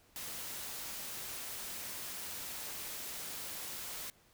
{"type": "noise", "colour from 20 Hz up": "white", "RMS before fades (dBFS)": -43, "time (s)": [0.16, 4.1], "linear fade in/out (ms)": 0, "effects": ["pink hiss -66 dBFS RMS until 4.33 s"]}